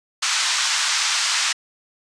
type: band-pass noise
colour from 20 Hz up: white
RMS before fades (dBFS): -21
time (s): 0.22-1.53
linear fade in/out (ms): 10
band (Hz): 990 to 6900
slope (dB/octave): 24
effects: resampled to 22050 Hz